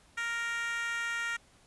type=tone with high-pass filter; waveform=10% pulse; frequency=466.2 Hz; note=A#4; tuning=in tune; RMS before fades=-34 dBFS; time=0.17-1.37 s; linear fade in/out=10 ms; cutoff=1600 Hz; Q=4.3; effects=pink hiss -62 dBFS RMS until 1.66 s + resampled to 24000 Hz